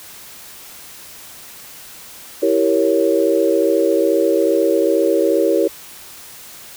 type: chord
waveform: sine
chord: E diminished seventh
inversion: none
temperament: equal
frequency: 329.6 / 392 / 466.2 / 554.4 Hz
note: E4 / G4 / Bb4 / Db5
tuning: 0 / 0 / 0 / 0 cents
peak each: -18 dBFS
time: 2.42-5.68 s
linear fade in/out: 10 ms
effects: white hiss -38 dBFS RMS until 6.76 s

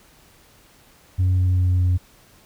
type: tone with pitch steps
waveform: sine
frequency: 92 / 91.31 / 90.63 / 89.95 Hz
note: F#2 / F#2 / F#2 / F#2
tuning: -9 / -22 / -35 / -48 cents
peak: -13 dBFS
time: 1.18-1.98 s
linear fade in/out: 20 ms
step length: 200 ms
effects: tanh soft clip ceiling -14 dBFS + pink hiss -53 dBFS RMS until 2.45 s

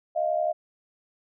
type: tone pair together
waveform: sine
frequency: 622.3 / 693.9 Hz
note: D#5 / F5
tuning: 0 / -11 cents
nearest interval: major second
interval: 189 cents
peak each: -25 / -26 dBFS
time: 0.15-0.53 s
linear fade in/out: 20 ms
effects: none

